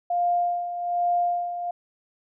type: tone with tremolo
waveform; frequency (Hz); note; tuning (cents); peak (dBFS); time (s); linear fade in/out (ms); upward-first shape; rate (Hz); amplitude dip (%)
sine; 702; F5; +9; -19; 0.1-1.71; 5; sine; 1.2; 65
effects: none